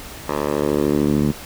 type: tone with band-pass filter sweep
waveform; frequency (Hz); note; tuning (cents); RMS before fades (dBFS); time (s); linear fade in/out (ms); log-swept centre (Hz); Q
10% pulse; 73.42; D2; 0; -19; 0.28-1.32; 10; 840 to 190; 1.4
effects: pink hiss -36 dBFS RMS until 1.45 s